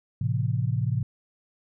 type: chord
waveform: sine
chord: A minor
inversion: none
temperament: equal with one note detuned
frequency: 110 / 130.81 / 167.21 Hz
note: A2 / C3 / E3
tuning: 0 / 0 / +25 cents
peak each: -26 / -26 / -32 dBFS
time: 0.21-1.03 s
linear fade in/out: 5 ms
effects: none